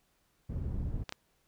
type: low-pass noise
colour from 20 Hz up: white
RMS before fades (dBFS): -35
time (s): 0.49-1.04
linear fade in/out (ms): 10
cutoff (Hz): 110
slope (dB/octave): 12
type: clicks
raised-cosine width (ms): 0.2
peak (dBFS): -20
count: 2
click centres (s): 1.093 / 1.124
effects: pink hiss -73 dBFS RMS until 1.47 s